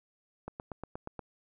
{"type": "click train", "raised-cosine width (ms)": 1, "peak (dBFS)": -25, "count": 7, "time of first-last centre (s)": [0.48, 1.193], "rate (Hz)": 8.42, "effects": []}